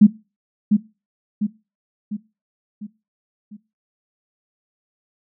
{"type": "tone with echo", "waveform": "sine", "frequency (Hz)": 209.4, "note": "G#3", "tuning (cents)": 15, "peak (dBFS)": -5, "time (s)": [0.01, 0.07], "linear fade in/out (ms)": 10, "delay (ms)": 700, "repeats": 5, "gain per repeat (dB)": -6, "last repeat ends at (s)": 3.57, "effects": ["noise-tail reverb RT60 0.3 s tail -20 dB re dry"]}